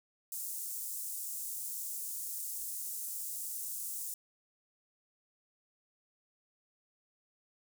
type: high-pass noise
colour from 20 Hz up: pink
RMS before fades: -40 dBFS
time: 0.32-4.14 s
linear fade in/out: 2 ms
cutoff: 7700 Hz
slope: 24 dB/octave
effects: none